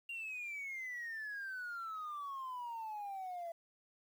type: exponential sweep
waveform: sine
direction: down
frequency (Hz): 2793 to 667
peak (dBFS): -39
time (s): 0.09-3.52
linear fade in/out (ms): 5
effects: tanh soft clip ceiling -39 dBFS + 11-bit